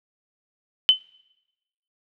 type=tone with exponential decay; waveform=sine; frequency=3042 Hz; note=F#7; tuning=47 cents sharp; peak=-7 dBFS; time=0.89-1.01 s; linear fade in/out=0 ms; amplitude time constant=24 ms; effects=noise-tail reverb RT60 1.0 s tail -26 dB re dry